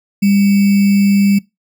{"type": "tone with sample-and-hold", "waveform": "sine", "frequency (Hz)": 199.8, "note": "G3", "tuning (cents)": 33, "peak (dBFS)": -8, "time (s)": [0.22, 1.39], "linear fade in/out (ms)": 10, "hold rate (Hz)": 2450, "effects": ["noise-tail reverb RT60 0.2 s tail -22 dB re dry"]}